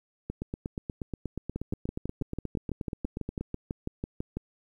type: two click trains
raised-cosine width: 3 ms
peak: -19 / -20 dBFS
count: 18 / 27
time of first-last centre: 1.56-4.37 / 0.3-3.41 s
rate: 6.05 / 8.36 Hz
effects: 10-bit